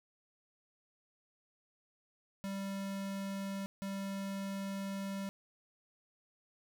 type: tone bursts at uneven times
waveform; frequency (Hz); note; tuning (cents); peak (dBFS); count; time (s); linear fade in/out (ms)
square; 196; G3; 0; -38; 2; 2.44-3.66 / 3.82-5.29; 0
effects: none